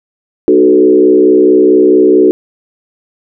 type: tone with frequency modulation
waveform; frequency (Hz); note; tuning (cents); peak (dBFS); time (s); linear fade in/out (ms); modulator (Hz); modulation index
sine; 370; F#4; 0; -3; 0.48-2.31; 0; 64.5; 1.2
effects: none